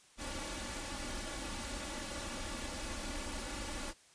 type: noise with comb filter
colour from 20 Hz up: pink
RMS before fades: -41 dBFS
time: 0.17-3.94 s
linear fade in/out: 50 ms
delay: 3.5 ms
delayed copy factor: +0.85
effects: white hiss -63 dBFS RMS until 4.14 s + resampled to 22050 Hz